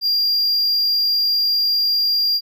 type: tone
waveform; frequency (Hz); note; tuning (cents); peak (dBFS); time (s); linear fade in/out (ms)
triangle; 4785; D8; +32; -14; 0.01-2.41; 50
effects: none